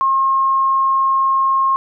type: tone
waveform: sine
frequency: 1074 Hz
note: C6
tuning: 45 cents sharp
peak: -12 dBFS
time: 0.01-1.76 s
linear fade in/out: 0 ms
effects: none